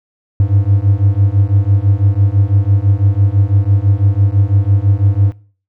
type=beating tone pair; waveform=triangle; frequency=96.7 / 102.7 Hz; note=G2 / G#2; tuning=-23 / -19 cents; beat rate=6 Hz; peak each=-10 dBFS; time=0.4-5.32 s; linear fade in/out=0 ms; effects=noise-tail reverb RT60 0.4 s tail -20 dB re dry

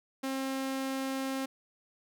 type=tone; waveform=sawtooth; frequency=267.1 Hz; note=C4; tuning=36 cents sharp; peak=-28 dBFS; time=0.23-1.46 s; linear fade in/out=10 ms; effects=none

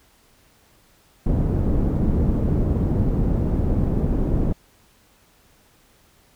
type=low-pass noise; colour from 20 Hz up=pink; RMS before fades=-20 dBFS; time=1.26-4.53 s; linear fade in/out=5 ms; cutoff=320 Hz; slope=12 dB/octave; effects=pink hiss -57 dBFS RMS until 6.35 s

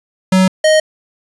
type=tone pair in turn; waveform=square; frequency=187.4 / 623.1 Hz; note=F#3 / D#5; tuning=+22 / +2 cents; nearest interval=octave + major sixth; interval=2080 cents; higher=second; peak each=-8 dBFS; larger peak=neither; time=0.32-0.48 / 0.64-0.8 s; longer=neither; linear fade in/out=5 ms; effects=resampled to 24000 Hz + 7-bit

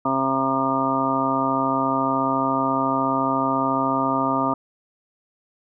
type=harmonic tone; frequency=134.1 Hz; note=C3; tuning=43 cents sharp; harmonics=1 / 2 / 3 / 4 / 5 / 6 / 7 / 8 / 9; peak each=-34 / -24 / -34 / -32 / -27 / -36 / -25 / -34 / -24 dBFS; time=0.05-4.54 s; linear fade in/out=5 ms; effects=none

